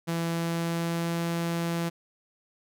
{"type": "tone with pitch glide", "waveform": "sawtooth", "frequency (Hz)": [167.2, 168.75], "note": ["E3", "E3"], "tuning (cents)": [25, 41], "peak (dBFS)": -23, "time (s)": [0.07, 1.9], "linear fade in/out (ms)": 20, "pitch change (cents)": 16, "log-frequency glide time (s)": [0.27, 1.23], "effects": []}